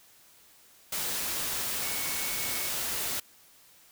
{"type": "tone in noise", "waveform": "sine", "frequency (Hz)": 2217, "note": "C#7", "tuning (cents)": 0, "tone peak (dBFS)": -41, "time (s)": [1.82, 2.69], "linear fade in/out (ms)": 5, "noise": "white", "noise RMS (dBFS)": -32, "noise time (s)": [0.92, 3.2], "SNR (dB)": -12, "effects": ["white hiss -58 dBFS RMS until 3.91 s"]}